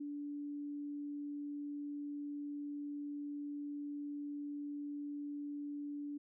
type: tone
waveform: sine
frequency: 289.9 Hz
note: D4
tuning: 22 cents flat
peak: -40 dBFS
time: 0-6.18 s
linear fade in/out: 10 ms
effects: none